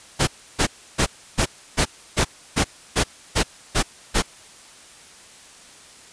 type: noise bursts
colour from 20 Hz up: pink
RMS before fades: -18 dBFS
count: 11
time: 0.19-4.225 s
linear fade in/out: 20 ms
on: 85 ms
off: 310 ms
effects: white hiss -46 dBFS RMS until 6.12 s + resampled to 22050 Hz